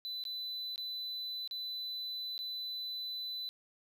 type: tone with dropouts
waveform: triangle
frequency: 4000 Hz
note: B7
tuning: 21 cents sharp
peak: -36 dBFS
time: 0.05-3.49 s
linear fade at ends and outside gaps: 0 ms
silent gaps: 0.238-0.252 / 0.759-0.779 / 1.476-1.511 / 2.379-2.39 s
effects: none